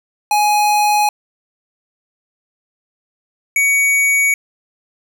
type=tone pair in turn; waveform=square; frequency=836 / 2250 Hz; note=G#5 / C#7; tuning=+11 / +25 cents; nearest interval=octave + perfect fourth; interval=1714 cents; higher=second; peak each=-12 dBFS; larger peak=neither; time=0.31-1.09 / 3.56-4.34 s; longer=neither; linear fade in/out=2 ms; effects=none